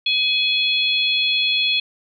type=harmonic tone; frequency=843 Hz; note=G#5; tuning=26 cents sharp; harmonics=3 / 4 / 5; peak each=-21 / -19 / -23 dBFS; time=0.06-1.8 s; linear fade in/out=5 ms; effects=none